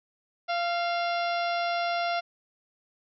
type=harmonic tone with a mistuned harmonic; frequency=690 Hz; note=F5; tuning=21 cents flat; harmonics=1 / 2 / 3 / 4 / 5 / 6 / 7 / 8; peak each=-27 / -33 / -37 / -39 / -41 / -43 / -44 / -45 dBFS; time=0.48-2.21 s; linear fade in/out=20 ms; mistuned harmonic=3; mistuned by=+36 cents; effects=none